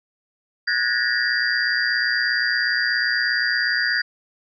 sine tone cluster, 1460 / 1639 / 1756 / 1884 / 4770 Hz, F#6 / G#6 / A6 / A#6 / D8, -24 / -23 / -4 / +18 / +26 cents, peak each -25 dBFS, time 0.67-4.02 s, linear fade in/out 10 ms, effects none

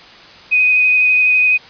sine tone with vibrato, 2500 Hz, D#7, 8 cents sharp, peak -9 dBFS, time 0.51-1.58 s, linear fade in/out 20 ms, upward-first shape triangle, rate 12 Hz, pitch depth 17 cents each way, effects white hiss -39 dBFS RMS until 1.69 s + resampled to 11025 Hz

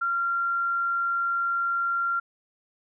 sine tone, 1380 Hz, F6, 21 cents flat, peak -23 dBFS, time 0.01-2.2 s, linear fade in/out 10 ms, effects none

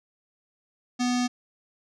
square tone with low-pass filter, 246.9 Hz, B3, in tune, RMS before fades -25 dBFS, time 0.99-1.28 s, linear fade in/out 20 ms, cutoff 6000 Hz, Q 2.7, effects none

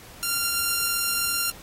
5% pulse tone, 1386 Hz, F6, 14 cents flat, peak -12 dBFS, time 0.23-1.5 s, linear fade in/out 0 ms, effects pink hiss -46 dBFS RMS until 1.62 s + AAC 48 kbps

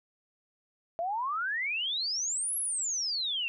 sine exponential two-way sweep, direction up then down, 654 to 11390 to 2653 Hz, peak -29 dBFS, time 0.99-3.48 s, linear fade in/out 0 ms, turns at 2.57 s, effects none

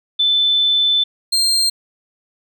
sine / 35% pulse tone pair in turn, 3520 / 4186 Hz, A7 / C8, 0 / 0 cents, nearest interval minor third, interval 300 cents, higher second, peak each -12 dBFS, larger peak neither, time 0.19-1.04 / 1.32-1.7 s, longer first, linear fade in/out 10 ms, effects none

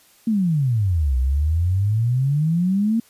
sine exponential two-way sweep, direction down then up, 232.9 to 62 to 232.9 Hz, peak -16 dBFS, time 0.27-3 s, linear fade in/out 5 ms, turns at 1.17 s, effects white hiss -54 dBFS RMS until 3.09 s + resampled to 32000 Hz

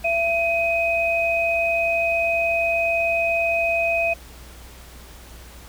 sine tone pair together, 673 / 2514 Hz, E5 / D#7, +36 / +17 cents, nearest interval octave + major seventh, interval 2281 cents, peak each -21 dBFS, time 0.04-4.14 s, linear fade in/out 10 ms, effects added 60 Hz sine -42 dBFS peak until 5.68 s + pink hiss -45 dBFS RMS until 5.68 s

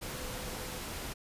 sine tone in noise, 504 Hz, B4, 35 cents sharp, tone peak -48 dBFS, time 0.04-0.79 s, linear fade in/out 20 ms, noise pink, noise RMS -40 dBFS, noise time 0.01-1.14 s, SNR -11 dB, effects resampled to 32000 Hz

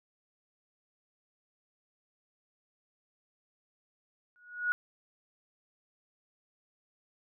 sine tone with exponential growth, 1455 Hz, F#6, 29 cents flat, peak -23 dBFS, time 4.36-4.72 s, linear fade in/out 0 ms, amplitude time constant 77 ms, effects none

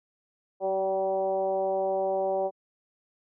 sine tone with frequency modulation, 575 Hz, D5, 37 cents flat, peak -24 dBFS, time 0.6-2.51 s, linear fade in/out 50 ms, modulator 193 Hz, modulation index 1.1, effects high-pass 200 Hz 12 dB/octave

